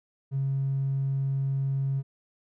triangle tone, 136.3 Hz, C#3, 29 cents flat, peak -21 dBFS, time 0.31-2.03 s, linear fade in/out 50 ms, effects tanh soft clip ceiling -22 dBFS

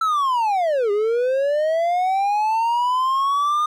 triangle linear two-way sweep, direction down then up, 1338 to 400.4 to 1224 Hz, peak -15 dBFS, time 0.01-3.66 s, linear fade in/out 5 ms, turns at 0.91 s, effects none

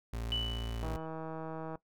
35% pulse tone, 57.2 Hz, A#1, 32 cents flat, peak -34 dBFS, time 0.13-0.97 s, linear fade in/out 5 ms
sine tone with exponential decay, 2974 Hz, F#7, 8 cents sharp, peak -30 dBFS, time 0.32-1.06 s, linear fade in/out 0 ms, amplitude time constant 160 ms
click train, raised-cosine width 1 ms, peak -28 dBFS, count 149, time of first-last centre 0.83-1.755 s, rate 160 Hz
effects noise-tail reverb RT60 0.1 s tail -18 dB re dry

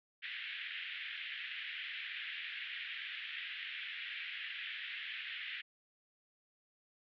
pink band-pass noise, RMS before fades -44 dBFS, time 0.22-5.62 s, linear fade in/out 20 ms, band 1700 to 3400 Hz, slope 48 dB/octave, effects none

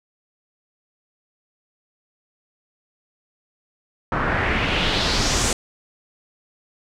pink noise with low-pass filter sweep, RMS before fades -21 dBFS, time 4.12-5.53 s, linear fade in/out 2 ms, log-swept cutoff 1300 to 8100 Hz, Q 2.4, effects none

